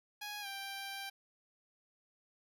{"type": "tone with pitch glide", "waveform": "10% pulse", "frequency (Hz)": [830.6, 786.7], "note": ["G#5", "G5"], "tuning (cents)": [0, 6], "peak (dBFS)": -33, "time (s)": [0.21, 1.1], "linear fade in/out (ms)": 10, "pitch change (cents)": -94, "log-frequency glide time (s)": [0.41, 0.47], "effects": []}